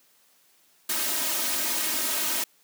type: noise with comb filter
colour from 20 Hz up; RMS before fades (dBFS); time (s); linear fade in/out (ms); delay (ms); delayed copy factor
white; -27; 0.89-2.44; 5; 3.2; +0.9
effects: white hiss -62 dBFS RMS until 2.63 s + high-pass 150 Hz 12 dB/octave